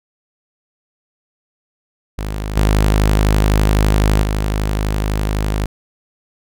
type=tone with level steps; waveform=sawtooth; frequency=51.91 Hz; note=G#1; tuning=in tune; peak=-17 / -7 / -12 dBFS; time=2.18-5.66 s; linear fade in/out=5 ms; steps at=2.56 / 4.23 s; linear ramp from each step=2 ms; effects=none